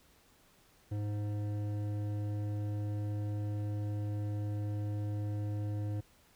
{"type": "tone with hard clipping", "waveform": "sine", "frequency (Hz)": 103.83, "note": "G#2", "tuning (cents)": 0, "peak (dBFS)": -35, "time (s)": [0.91, 6.01], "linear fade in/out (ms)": 10, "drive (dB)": 11, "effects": ["pink hiss -65 dBFS RMS until 6.35 s"]}